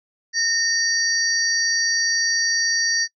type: tone cluster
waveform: sine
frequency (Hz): 1833 / 4595 / 5760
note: A#6 / D8 / F#8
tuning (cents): -30 / -39 / -47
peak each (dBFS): -22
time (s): 0.33-3.08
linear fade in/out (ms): 50
effects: noise-tail reverb RT60 0.1 s tail -24 dB re dry

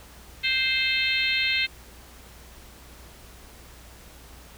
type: harmonic tone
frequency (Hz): 523.3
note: C5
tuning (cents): 0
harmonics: 3 / 4 / 5 / 6 / 7 / 8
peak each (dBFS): -34 / -26 / -27 / -30 / -30 / -30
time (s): 0.43-1.67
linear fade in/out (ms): 20
effects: added 60 Hz sine -49 dBFS peak until 4.57 s + pink hiss -49 dBFS RMS until 4.57 s

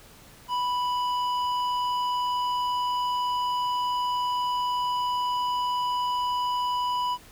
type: tone with hard clipping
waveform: sine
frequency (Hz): 987.8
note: B5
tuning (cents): 0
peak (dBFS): -26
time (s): 0.48-7.18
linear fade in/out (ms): 50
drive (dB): 9
effects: pink hiss -51 dBFS RMS until 7.31 s

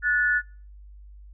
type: tone pair together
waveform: sine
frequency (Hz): 1461.7 / 1743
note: F#6 / A6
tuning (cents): -22 / -17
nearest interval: minor third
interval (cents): 305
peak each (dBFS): -22 / -23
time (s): 0.02-0.42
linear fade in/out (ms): 50
effects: noise-tail reverb RT60 0.4 s tail -23 dB re dry + added 50 Hz sine -43 dBFS peak until 1.33 s

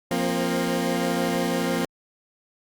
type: chord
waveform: 20% pulse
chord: F suspended fourth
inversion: none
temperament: equal with one note detuned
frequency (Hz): 174.61 / 233.1 / 265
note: F3 / Bb3 / C4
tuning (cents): 0 / 0 / +22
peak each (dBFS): -22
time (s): 0.11-1.85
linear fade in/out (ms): 2
effects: Opus 48 kbps

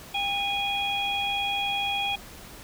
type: tone cluster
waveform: sine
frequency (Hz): 801 / 2470 / 3310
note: G5 / D#7 / G#7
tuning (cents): +37 / -13 / -6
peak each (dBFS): -29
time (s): 0.14-2.16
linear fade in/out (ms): 10
effects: tanh soft clip ceiling -15 dBFS + pink hiss -45 dBFS RMS until 2.63 s

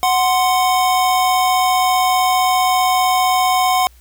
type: tone pair together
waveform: square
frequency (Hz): 740 / 1044.7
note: F#5 / C6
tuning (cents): 0 / -3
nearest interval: tritone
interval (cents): 597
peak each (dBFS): -15 / -18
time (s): 0.03-3.87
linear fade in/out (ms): 0
effects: added 60 Hz sine -44 dBFS peak until 4 s + white hiss -53 dBFS RMS until 4 s

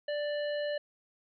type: harmonic tone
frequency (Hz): 588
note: D5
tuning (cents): +2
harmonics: 1 / 3 / 5 / 7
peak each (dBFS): -31 / -41 / -45 / -48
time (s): 0.08-0.78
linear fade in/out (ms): 5
effects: none

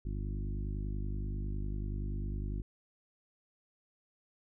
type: harmonic tone with a mistuned harmonic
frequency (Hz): 50.2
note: G1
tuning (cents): +42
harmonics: 1 / 2 / 3 / 4 / 5 / 6 / 7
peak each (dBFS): -35 / -41 / -45 / -47 / -49 / -51 / -52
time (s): 0.05-2.62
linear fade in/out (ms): 5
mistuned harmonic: 1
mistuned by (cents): -41
effects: none

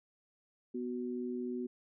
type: tone pair together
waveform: sine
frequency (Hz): 246.9 / 369.9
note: B3 / F#4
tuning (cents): 0 / 0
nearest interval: perfect fifth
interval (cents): 700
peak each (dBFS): -37 / -39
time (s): 0.74-1.67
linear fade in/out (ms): 10
effects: none

